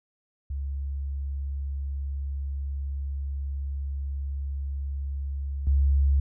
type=tone with level steps; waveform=sine; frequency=69.3 Hz; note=C#2; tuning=in tune; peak=-28 / -18 dBFS; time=0.5-6.2 s; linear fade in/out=5 ms; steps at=5.67 s; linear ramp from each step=2 ms; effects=none